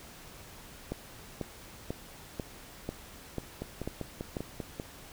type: two click trains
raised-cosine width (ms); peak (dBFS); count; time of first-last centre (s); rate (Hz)
2; -22 / -20; 7 / 8; 3.62-4.799 / 0.92-4.368; 5.09 / 2.03
effects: pink hiss -50 dBFS RMS until 5.12 s